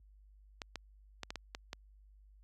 clicks, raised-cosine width 0.2 ms, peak -23 dBFS, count 7, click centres 0.618 / 0.757 / 1.233 / 1.305 / 1.357 / 1.549 / 1.731 s, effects added 50 Hz sine -53 dBFS peak until 2.43 s + high-pass 60 Hz 12 dB/octave

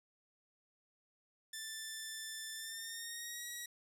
10% pulse tone with pitch glide, 1766 to 1914.7 Hz, A6 to A#6, +6 to +46 cents, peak -34 dBFS, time 1.53-3.66 s, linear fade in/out 5 ms, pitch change +140 cents, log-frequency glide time 2.54-3.46 s, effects none

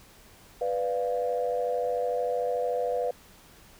sine chord, B diminished, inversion none, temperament equal, 493.9 / 587.3 / 698.5 Hz, B4 / D5 / F5, 0 / 0 / 0 cents, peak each -27 / -32 / -31 dBFS, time 0.61-3.11 s, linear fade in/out 5 ms, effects tanh soft clip ceiling -16 dBFS + pink hiss -54 dBFS RMS until 3.79 s

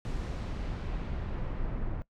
brown noise with low-pass filter sweep, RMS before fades -34 dBFS, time 0.05-2.02 s, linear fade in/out 0 ms, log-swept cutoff 7800 to 1500 Hz, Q 0.76, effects noise-tail reverb RT60 0.1 s tail -20 dB re dry

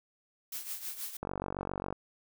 blue noise with tremolo, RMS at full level -37 dBFS, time 0.52-1.17 s, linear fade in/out 5 ms, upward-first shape triangle, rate 6.3 Hz, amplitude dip 75%
click train, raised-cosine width 1 ms, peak -21 dBFS, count 34, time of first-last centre 1.23-1.926 s, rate 47.4 Hz
effects none

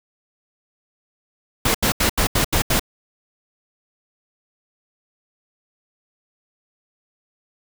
pink noise bursts, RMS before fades -18 dBFS, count 7, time 1.65-2.796 s, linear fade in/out 5 ms, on 96 ms, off 79 ms, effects none

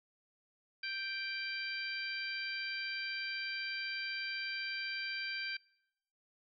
harmonic tone, 784 Hz, G5, in tune, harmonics 2 / 3 / 4 / 5 / 6, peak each -42 / -41 / -48 / -52 / -43 dBFS, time 0.83-5.57 s, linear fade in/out 5 ms, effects noise-tail reverb RT60 0.9 s tail -26 dB re dry

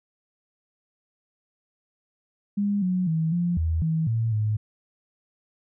sine tone with pitch steps, 203 / 182.9 / 160.9 / 174 / 81.1 / 160.6 / 113.6 / 107.2 Hz, G#3 / F#3 / E3 / F3 / E2 / E3 / A#2 / A2, -39 / -20 / -42 / -6 / -28 / -45 / -44 / -45 cents, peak -21 dBFS, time 2.57-4.57 s, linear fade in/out 10 ms, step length 250 ms, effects none

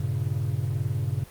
triangle chord, G diminished, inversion none, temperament equal, 98 / 116.54 / 138.59 Hz, G2 / Bb2 / Db3, 0 / 0 / 0 cents, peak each -27 dBFS, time 0-1.24 s, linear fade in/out 5 ms, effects pink hiss -49 dBFS RMS until 1.3 s + Opus 32 kbps

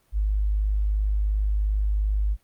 sine tone, 51.4 Hz, G#1, 17 cents flat, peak -20 dBFS, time 0.12-2.37 s, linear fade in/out 50 ms, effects pink hiss -65 dBFS RMS until 2.43 s + Opus 32 kbps

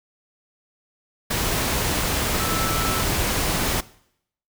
sine tone in noise, 1318.5 Hz, E6, in tune, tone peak -28 dBFS, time 2.39-3.03 s, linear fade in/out 10 ms, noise pink, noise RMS -23 dBFS, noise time 1.3-3.81 s, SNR -8 dB, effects noise-tail reverb RT60 0.7 s tail -20 dB re dry

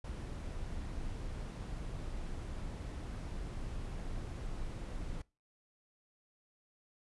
brown noise, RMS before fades -41 dBFS, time 0.04-5.22 s, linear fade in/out 5 ms, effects noise-tail reverb RT60 0.3 s tail -23 dB re dry + resampled to 24000 Hz

